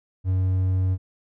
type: tone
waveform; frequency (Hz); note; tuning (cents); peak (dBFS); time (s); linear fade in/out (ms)
triangle; 93.3; F#2; +15; -17; 0.24-0.98; 50
effects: none